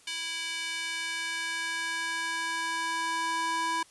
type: tone with high-pass filter sweep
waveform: square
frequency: 329.6 Hz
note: E4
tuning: in tune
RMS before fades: -32 dBFS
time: 0.07-3.83 s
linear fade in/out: 5 ms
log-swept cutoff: 2700 to 890 Hz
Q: 1.7
effects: white hiss -58 dBFS RMS until 3.9 s + resampled to 24000 Hz